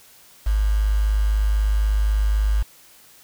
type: tone with quantisation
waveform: sine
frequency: 51.91 Hz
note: G#1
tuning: in tune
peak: -16 dBFS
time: 0.46-2.63 s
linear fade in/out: 10 ms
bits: 6
effects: white hiss -50 dBFS RMS until 3.23 s